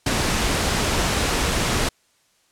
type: noise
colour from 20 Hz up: pink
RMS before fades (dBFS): -21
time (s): 0.06-1.89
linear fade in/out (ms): 5
effects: white hiss -62 dBFS RMS until 2.51 s + low-pass 9000 Hz 12 dB/octave